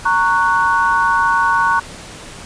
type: chord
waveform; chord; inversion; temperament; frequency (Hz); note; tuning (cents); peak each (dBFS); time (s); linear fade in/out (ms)
sine; F# major; first; just; 925 / 1110 / 1480; A#5 / C#6 / F#6; -14 / +2 / 0; -16; 0.05-1.8; 10
effects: pink hiss -34 dBFS RMS until 2.45 s + resampled to 22050 Hz